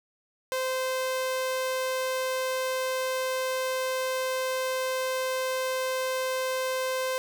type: tone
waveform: sawtooth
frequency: 518 Hz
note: C5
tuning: 17 cents flat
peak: -23 dBFS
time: 0.52-7.18 s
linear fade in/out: 0 ms
effects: none